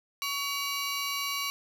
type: ring-modulated tone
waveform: 20% pulse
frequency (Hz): 1699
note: G#6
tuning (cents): +39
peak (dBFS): -22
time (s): 0.22-1.5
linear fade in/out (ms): 0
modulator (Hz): 578
effects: none